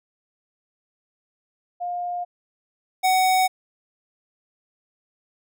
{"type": "tone pair in turn", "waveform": ["sine", "square"], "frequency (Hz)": [708, 747.9], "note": ["F5", "F#5"], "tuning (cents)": [23, 18], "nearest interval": "minor second", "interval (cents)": 95, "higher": "second", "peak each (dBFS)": [-25, -17], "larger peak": "second", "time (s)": [[1.8, 2.25], [3.03, 3.48]], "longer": "neither", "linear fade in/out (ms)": 20, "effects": []}